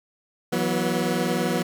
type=chord; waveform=20% pulse; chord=E suspended second; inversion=none; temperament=equal with one note detuned; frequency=164.81 / 185 / 242.8 Hz; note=E3 / F#3 / B3; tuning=0 / 0 / -29 cents; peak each=-23 / -21 / -21 dBFS; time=0.52-1.63 s; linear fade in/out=10 ms; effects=none